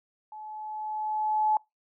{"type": "tone with level ramp", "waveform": "sine", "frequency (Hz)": 858, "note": "A5", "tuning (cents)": -44, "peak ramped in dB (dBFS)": [-40, -20], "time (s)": [0.32, 1.57], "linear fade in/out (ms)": 2, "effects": ["noise-tail reverb RT60 0.2 s tail -25 dB re dry"]}